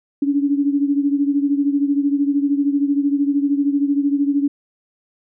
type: beating tone pair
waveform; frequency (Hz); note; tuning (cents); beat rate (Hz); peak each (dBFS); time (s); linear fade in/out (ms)
sine; 281.1 / 294.1; C#4 / D4; +24 / +3; 13; -16 / -21; 0.22-4.48; 5
effects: none